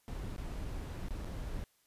brown noise with dropouts, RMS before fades -40 dBFS, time 0.08-1.64 s, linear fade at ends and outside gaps 0 ms, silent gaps 0.364-0.38 / 1.084-1.107 / 1.246-1.253 s, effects white hiss -72 dBFS RMS until 1.86 s + resampled to 32000 Hz

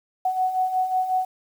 sine beating tone pair, 740 / 745.5 Hz, F#5 / F#5, 0 / +13 cents, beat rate 5.5 Hz, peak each -28 / -21 dBFS, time 0.25-1.25 s, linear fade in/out 5 ms, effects 8-bit

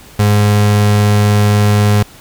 35% pulse tone, 103.83 Hz, G#2, in tune, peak -6 dBFS, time 0.19-2.03 s, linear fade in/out 5 ms, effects pink hiss -39 dBFS RMS until 2.2 s

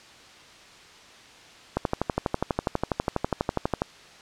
click train, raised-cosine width 1 ms, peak -9 dBFS, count 26, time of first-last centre 1.77-3.819 s, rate 12.2 Hz, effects white hiss -49 dBFS RMS until 4.21 s + low-pass 5000 Hz 12 dB/octave

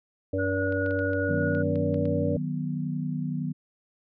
harmonic tone, 95.7 Hz, G2, 41 cents flat, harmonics 1 / 3 / 5 / 6, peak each -30 / -30 / -30 / -30 dBFS, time 0.33-2.37 s, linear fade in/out 5 ms
sine tone with tremolo, 1453 Hz, F#6, 32 cents flat, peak -30 dBFS, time 0.38-1.63 s, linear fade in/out 20 ms, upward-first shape sine, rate 4.9 Hz, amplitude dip 25%
clicks, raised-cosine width 0.3 ms, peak -31 dBFS, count 9, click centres 0.724 / 0.862 / 0.909 / 0.991 / 1.133 / 1.55 / 1.757 / 1.943 / 2.055 s
sine chord, B major, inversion first, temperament just, 154.34 / 185.21 / 246.9 Hz, D#3 / F#3 / B3, -14 / +2 / 0 cents, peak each -30 / -33 / -32 dBFS, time 1.28-3.53 s, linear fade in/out 20 ms
effects none

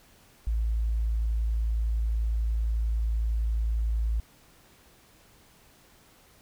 sine tone, 55.5 Hz, A1, 16 cents sharp, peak -23 dBFS, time 0.47-4.2 s, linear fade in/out 0 ms, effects tanh soft clip ceiling -19 dBFS + pink hiss -58 dBFS RMS until 6.41 s

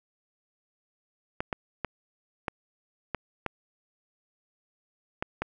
clicks, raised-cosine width 0.5 ms, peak -14 dBFS, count 8, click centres 1.405 / 1.528 / 1.847 / 2.482 / 3.147 / 3.463 / 5.225 / 5.42 s, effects none

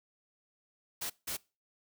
white noise bursts at uneven times, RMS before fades -37 dBFS, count 2, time 1.01-1.1 / 1.27-1.37 s, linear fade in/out 10 ms, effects noise-tail reverb RT60 0.3 s tail -23 dB re dry

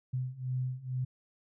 sine beating tone pair, 126.7 / 128.9 Hz, B2 / C3, +45 / -26 cents, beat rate 2.2 Hz, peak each -36 / -34 dBFS, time 0.13-1.05 s, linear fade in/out 10 ms, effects none

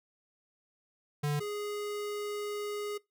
square tone pair in turn, 146.83 / 414.5 Hz, D3 / G#4, 0 / -3 cents, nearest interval octave + tritone, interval 1797 cents, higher second, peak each -29 / -35 dBFS, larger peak first, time 1.23-1.4 / 1.4-2.98 s, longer second, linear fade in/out 10 ms, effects noise-tail reverb RT60 0.2 s tail -22 dB re dry

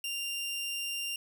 sawtooth tone, 2787 Hz, F7, 4 cents flat, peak -30 dBFS, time 0.04-1.16 s, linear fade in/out 2 ms, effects none

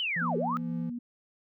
sine linear two-way sweep, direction down then up, 3104 to 367.6 to 1318 Hz, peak -28 dBFS, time 0-0.57 s, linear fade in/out 0 ms, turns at 0.37 s
triangle tone with tremolo, 170 Hz, F3, 46 cents flat, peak -30 dBFS, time 0.16-0.9 s, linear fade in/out 5 ms, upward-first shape sine, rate 2 Hz, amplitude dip 40%
sine tone, 240 Hz, B3, 49 cents flat, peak -33 dBFS, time 0.21-0.99 s, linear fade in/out 10 ms
effects none

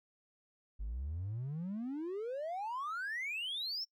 triangle exponential sweep, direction up, 47.39 to 5540 Hz, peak -34 dBFS, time 0.79-3.85 s, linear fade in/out 20 ms, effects noise-tail reverb RT60 0.1 s tail -25 dB re dry + tanh soft clip ceiling -32 dBFS

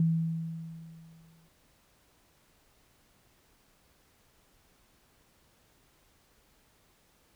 sine tone with exponential decay, 163.6 Hz, E3, 13 cents flat, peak -21 dBFS, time 0-1.48 s, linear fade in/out 2 ms, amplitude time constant 320 ms, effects pink hiss -66 dBFS RMS until 7.35 s

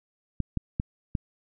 clicks, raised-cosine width 5 ms, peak -14 dBFS, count 4, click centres 0.403 / 0.573 / 0.799 / 1.152 s, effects none

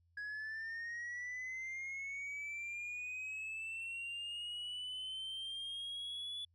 sine linear sweep, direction up, 1661.2 to 3445 Hz, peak -38 dBFS, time 0.17-6.45 s, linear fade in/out 5 ms, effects tanh soft clip ceiling -40 dBFS + added 85 Hz sine -70 dBFS peak until 6.54 s

